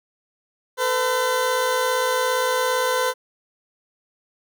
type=tone pair together; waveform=20% pulse; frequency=449.7 / 507.2 Hz; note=A4 / B4; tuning=+38 / +46 cents; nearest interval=major second; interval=208 cents; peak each=-22 / -15 dBFS; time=0.77-3.14 s; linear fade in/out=50 ms; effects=none